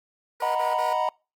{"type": "tone bursts", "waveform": "15% pulse", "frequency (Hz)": 481.7, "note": "B4", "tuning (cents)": -43, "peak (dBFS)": -28, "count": 3, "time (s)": [0.4, 0.932], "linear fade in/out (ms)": 5, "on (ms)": 150, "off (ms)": 41}
{"type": "chord", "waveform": "triangle", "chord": "B major seventh", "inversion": "first", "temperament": "equal", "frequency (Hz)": [622.3, 740, 932.3, 987.8], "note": ["D#5", "F#5", "A#5", "B5"], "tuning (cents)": [0, 0, 0, 0], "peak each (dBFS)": -26, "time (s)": [0.42, 1.09], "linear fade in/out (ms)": 2}
{"effects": ["noise-tail reverb RT60 0.3 s tail -26 dB re dry", "Opus 24 kbps"]}